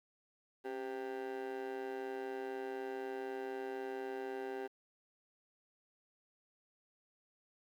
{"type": "tone with amplitude modulation", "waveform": "35% pulse", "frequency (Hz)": 394.2, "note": "G4", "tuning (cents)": 10, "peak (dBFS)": -34, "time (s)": [0.64, 4.68], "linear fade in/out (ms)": 20, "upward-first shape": "sine", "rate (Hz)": 124, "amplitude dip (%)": 85, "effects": ["low-pass 2000 Hz 12 dB/octave", "11-bit"]}